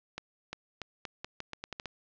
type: accelerating click train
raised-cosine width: 0.2 ms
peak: -20 dBFS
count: 11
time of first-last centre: 0.18-1.857 s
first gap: 350 ms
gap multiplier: 0.82
effects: low-pass 5000 Hz 12 dB/octave